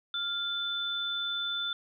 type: tone pair together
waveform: sine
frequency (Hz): 1396.9 / 3520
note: F6 / A7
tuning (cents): 0 / 0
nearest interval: octave + major third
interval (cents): 1600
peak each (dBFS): -36 / -31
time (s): 0.14-1.73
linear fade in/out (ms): 2
effects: none